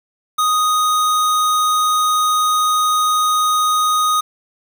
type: tone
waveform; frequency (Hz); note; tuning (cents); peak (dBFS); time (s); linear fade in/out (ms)
square; 1244.5; D#6; 0; -14; 0.38-4.21; 10
effects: 7-bit